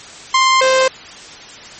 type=tone pair in turn; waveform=sawtooth; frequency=1049 / 523 Hz; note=C6 / C5; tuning=+4 / -1 cents; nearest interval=octave; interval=1205 cents; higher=first; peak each=-5 / -6 dBFS; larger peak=first; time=0.34-0.61 / 0.61-0.88 s; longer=neither; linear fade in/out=5 ms; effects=white hiss -35 dBFS RMS until 1.79 s + MP3 32 kbps